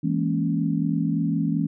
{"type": "chord", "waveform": "sine", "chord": "A# half-diminished seventh", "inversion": "second", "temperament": "equal", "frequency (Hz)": [164.81, 207.7, 233.1, 277.2], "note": ["E3", "G#3", "A#3", "C#4"], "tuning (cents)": [0, 0, 0, 0], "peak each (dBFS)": [-24, -28, -28, -26], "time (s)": [0.03, 1.67], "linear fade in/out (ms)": 10, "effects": []}